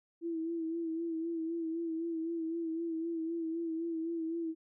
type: tone with vibrato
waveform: sine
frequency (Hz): 329.6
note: E4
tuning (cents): 0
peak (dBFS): -33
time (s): 0.21-4.55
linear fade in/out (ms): 50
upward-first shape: sine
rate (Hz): 3.9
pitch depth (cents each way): 44
effects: none